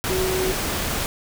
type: tone in noise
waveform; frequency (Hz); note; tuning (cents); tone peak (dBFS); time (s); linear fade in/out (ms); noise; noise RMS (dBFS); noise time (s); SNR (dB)
sine; 373.3; F#4; +15; -22; 0.1-0.52; 0; pink; -25; 0.04-1.06; 0
effects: none